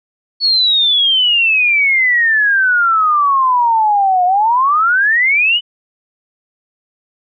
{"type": "exponential two-way sweep", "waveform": "sine", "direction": "down then up", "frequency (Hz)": [4435, 711, 3023], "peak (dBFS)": -9, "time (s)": [0.4, 5.61], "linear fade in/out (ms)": 50, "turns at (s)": 4.25, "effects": []}